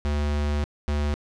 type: tone pair in turn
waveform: square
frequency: 73.42 / 73.42 Hz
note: D2 / D2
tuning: 0 / 0 cents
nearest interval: unison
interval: 0 cents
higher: neither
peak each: -23 dBFS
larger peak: neither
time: 0.05-0.64 / 0.88-1.14 s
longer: first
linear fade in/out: 0 ms
effects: low-pass 6000 Hz 12 dB/octave